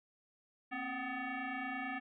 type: tone with frequency modulation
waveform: sine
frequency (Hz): 740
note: F#5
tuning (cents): 0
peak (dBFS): -37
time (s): 0.71-2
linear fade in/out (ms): 20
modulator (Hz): 503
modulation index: 3.3
effects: none